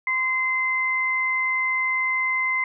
sine tone pair together, 1035 / 2069 Hz, C6 / C7, -19 / -20 cents, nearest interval octave, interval 1199 cents, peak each -28 / -21 dBFS, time 0.07-2.64 s, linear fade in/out 2 ms, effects none

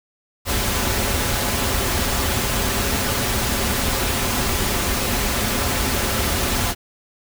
pink noise with comb filter, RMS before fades -21 dBFS, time 0.45-6.75 s, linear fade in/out 50 ms, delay 6.4 ms, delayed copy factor -0.5, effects none

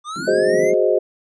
square linear sweep, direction up, 1174.7 to 2153 Hz, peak -27 dBFS, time 0.04-0.74 s, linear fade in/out 50 ms
pink band-pass noise, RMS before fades -30 dBFS, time 0.16-0.74 s, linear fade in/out 0 ms, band 160 to 340 Hz, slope 48 dB/octave
sine chord, Ab dominant seventh, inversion third, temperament equal, 370 / 415.3 / 523.3 / 622.3 Hz, Gb4 / Ab4 / C5 / Eb5, 0 / 0 / 0 / 0 cents, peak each -19 dBFS, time 0.27-0.99 s, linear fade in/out 10 ms
effects resampled to 22050 Hz

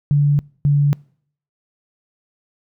sine tone pair in turn, 144.5 / 143.81 Hz, D3 / D3, -28 / -36 cents, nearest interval unison, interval 8 cents, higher first, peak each -11 dBFS, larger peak neither, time 0.11-0.39 / 0.65-0.93 s, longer neither, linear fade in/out 0 ms, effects noise-tail reverb RT60 0.6 s tail -26 dB re dry

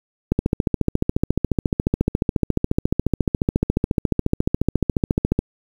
click train, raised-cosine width 3 ms, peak -4 dBFS, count 73, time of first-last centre 0.32-5.39 s, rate 14.2 Hz, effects 7-bit

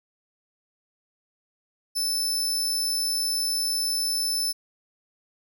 sawtooth tone, 5274 Hz, E8, in tune, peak -21 dBFS, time 1.95-4.53 s, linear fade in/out 20 ms, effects none

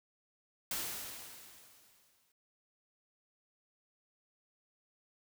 white noise with exponential decay, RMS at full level -36 dBFS, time 0.71-2.32 s, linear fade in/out 2 ms, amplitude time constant 350 ms, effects none

